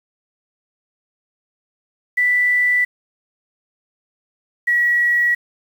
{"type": "tone pair in turn", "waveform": "sine", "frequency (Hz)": [1975.5, 1922.6], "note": ["B6", "B6"], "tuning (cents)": [0, -47], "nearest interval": "unison", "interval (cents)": 47, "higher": "first", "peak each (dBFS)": -13, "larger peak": "neither", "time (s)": [[2.17, 2.85], [4.67, 5.35]], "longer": "neither", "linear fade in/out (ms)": 10, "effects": ["7-bit"]}